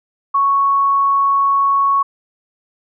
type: tone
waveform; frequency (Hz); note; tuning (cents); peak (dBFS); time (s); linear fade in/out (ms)
sine; 1108.7; C#6; 0; -11; 0.34-2.03; 10
effects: none